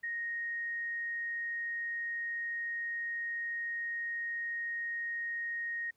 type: tone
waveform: sine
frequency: 1867 Hz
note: A#6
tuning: 2 cents sharp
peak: -34 dBFS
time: 0.03-5.91 s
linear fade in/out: 10 ms
effects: pink hiss -75 dBFS RMS until 5.96 s + high-pass 80 Hz 12 dB/octave